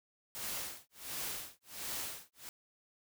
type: noise with tremolo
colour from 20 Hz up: white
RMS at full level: -39 dBFS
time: 0.35-2.49 s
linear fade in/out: 0 ms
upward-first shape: sine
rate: 1.4 Hz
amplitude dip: 100%
effects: none